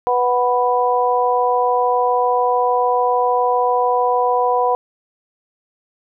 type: harmonic tone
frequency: 246.9 Hz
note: B3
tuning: in tune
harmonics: 2 / 3 / 4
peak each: -18 / -18 / -18 dBFS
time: 0.07-4.75 s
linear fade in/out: 0 ms
effects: none